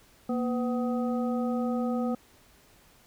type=harmonic tone with a mistuned harmonic; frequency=251.4 Hz; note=B3; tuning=31 cents sharp; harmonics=1 / 2 / 3 / 5; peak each=-27 / -33 / -37 / -41 dBFS; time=0.29-2.15 s; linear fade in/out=5 ms; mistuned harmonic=1; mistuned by=-110 cents; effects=pink hiss -59 dBFS RMS until 3.06 s